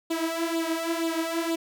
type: tone with flanger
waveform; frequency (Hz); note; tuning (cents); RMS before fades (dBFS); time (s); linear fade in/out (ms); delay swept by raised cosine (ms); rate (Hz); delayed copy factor
sawtooth; 329.6; E4; 0; -28; 0.1-1.56; 10; 0.25 to 4.55; 2.1; +0.7
effects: none